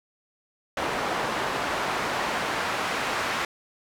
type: noise with band-pass filter sweep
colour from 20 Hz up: pink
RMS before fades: -28 dBFS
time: 0.77-3.45 s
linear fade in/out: 2 ms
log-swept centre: 900 to 1400 Hz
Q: 0.74
effects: none